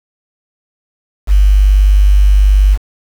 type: tone with quantisation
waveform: sine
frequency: 49.44 Hz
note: G1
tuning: 15 cents sharp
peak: -4 dBFS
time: 1.27-2.78 s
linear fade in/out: 50 ms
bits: 5
effects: none